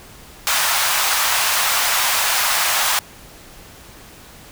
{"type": "high-pass noise", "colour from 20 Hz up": "pink", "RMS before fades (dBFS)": -18, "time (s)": [0.47, 2.99], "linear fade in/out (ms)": 0, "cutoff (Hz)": 800, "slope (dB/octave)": 24, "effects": ["pink hiss -42 dBFS RMS until 4.51 s"]}